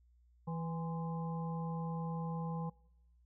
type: harmonic tone with a mistuned harmonic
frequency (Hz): 164.81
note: E3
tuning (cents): 0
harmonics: 1 / 3 / 5 / 6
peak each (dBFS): -37 / -47 / -47 / -49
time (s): 0.47-2.7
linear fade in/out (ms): 10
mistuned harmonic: 6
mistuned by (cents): +80
effects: noise-tail reverb RT60 0.9 s tail -24 dB re dry + added 60 Hz sine -64 dBFS peak until 3.25 s